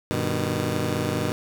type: chord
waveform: 15% pulse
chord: G augmented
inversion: none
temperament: just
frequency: 98 / 122.5 / 153.12 Hz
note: G2 / B2 / D#3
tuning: 0 / -14 / -27 cents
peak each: -22 dBFS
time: 0.11-1.32 s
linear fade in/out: 0 ms
effects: none